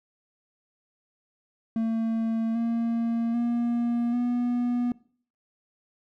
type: tone with pitch steps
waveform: triangle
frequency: 225.6 / 231.3 / 237.1 / 243.1 Hz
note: A3 / A#3 / A#3 / B3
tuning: +44 / -13 / +30 / -27 cents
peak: -21 dBFS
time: 1.76-4.92 s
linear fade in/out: 2 ms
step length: 790 ms
effects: noise-tail reverb RT60 0.5 s tail -21 dB re dry